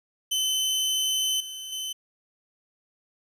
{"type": "tone with level steps", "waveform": "sawtooth", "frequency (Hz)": 3049, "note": "G7", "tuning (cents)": -49, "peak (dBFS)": [-20, -32, -27], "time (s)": [0.31, 1.93], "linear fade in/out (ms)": 10, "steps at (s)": [1.4, 1.72], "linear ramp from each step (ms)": 5, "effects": ["resampled to 32000 Hz", "10-bit"]}